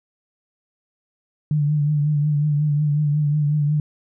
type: tone with vibrato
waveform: sine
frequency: 148.4 Hz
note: D3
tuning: 18 cents sharp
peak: -16 dBFS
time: 1.51-3.8 s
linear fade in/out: 2 ms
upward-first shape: triangle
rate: 5.5 Hz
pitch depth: 52 cents each way
effects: none